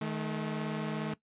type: tone pair together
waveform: sawtooth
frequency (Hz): 156.13 / 215.6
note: D#3 / A3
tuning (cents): +6 / -35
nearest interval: tritone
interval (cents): 559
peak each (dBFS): -32 / -31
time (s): 0.01-1.14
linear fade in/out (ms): 5
effects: noise-tail reverb RT60 0.1 s tail -18 dB re dry + resampled to 8000 Hz